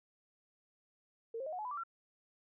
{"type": "tone with pitch steps", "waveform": "sine", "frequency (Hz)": [456.6, 533.7, 623.7, 729, 852, 995.9, 1163.9, 1360.4], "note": ["A#4", "C5", "D#5", "F#5", "G#5", "B5", "D6", "F6"], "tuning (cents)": [-36, 34, 4, -26, 44, 14, -16, -46], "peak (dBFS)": -38, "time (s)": [1.34, 1.836], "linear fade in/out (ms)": 5, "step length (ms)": 62, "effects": []}